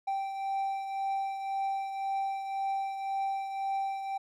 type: beating tone pair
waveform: triangle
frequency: 781 / 782.9 Hz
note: G5 / G5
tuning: -7 / -2 cents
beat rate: 1.9 Hz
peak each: -29 / -38 dBFS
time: 0.07-4.18 s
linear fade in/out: 10 ms
effects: none